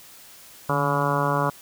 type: harmonic tone with a mistuned harmonic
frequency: 142.3 Hz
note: C#3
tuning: 46 cents sharp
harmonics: 1 / 2 / 3 / 4 / 5 / 6 / 7 / 8 / 9 / 10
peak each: -26 / -31 / -31 / -28 / -32 / -31 / -27 / -28 / -32 / -32 dBFS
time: 0.69-1.5 s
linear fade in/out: 5 ms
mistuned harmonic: 1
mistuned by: +67 cents
effects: white hiss -47 dBFS RMS until 1.61 s